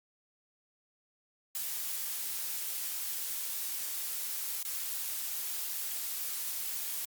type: noise with dropouts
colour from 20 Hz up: blue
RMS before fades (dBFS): -36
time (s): 1.55-7.05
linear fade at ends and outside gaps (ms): 1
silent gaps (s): 4.628-4.65
effects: Opus 48 kbps